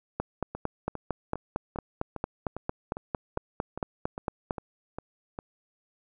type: two click trains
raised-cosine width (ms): 1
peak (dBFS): -14 / -21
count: 20 / 13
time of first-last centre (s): 0.2-4.508 / 0.55-5.389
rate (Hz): 4.41 / 2.48
effects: none